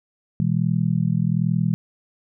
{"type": "chord", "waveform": "sine", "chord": "E major", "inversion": "second", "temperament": "just", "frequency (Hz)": [123.61, 164.81, 206], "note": ["B2", "E3", "G#3"], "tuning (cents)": [2, 0, -14], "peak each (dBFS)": [-23, -20, -25], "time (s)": [0.4, 1.74], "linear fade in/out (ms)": 0, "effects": []}